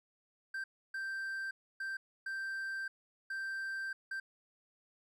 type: tone bursts at uneven times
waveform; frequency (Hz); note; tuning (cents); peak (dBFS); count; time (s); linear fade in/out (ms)
triangle; 1568; G6; 0; -35; 6; 0.54-0.64 / 0.94-1.51 / 1.8-1.97 / 2.26-2.88 / 3.3-3.93 / 4.11-4.2; 5
effects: none